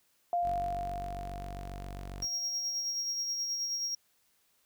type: tone with exponential decay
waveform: sine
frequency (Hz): 698.5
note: F5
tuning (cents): 0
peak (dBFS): -26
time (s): 0.33-2.96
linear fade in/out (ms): 1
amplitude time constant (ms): 570
type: tone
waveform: sawtooth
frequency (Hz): 47.42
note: F#1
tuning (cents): +43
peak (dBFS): -36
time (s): 0.42-2.27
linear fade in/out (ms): 50
type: tone with tremolo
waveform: triangle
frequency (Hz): 5600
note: F8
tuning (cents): +4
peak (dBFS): -29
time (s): 2.22-3.95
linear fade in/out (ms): 5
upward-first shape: sine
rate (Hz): 9.4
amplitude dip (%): 35
effects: white hiss -71 dBFS RMS until 4.65 s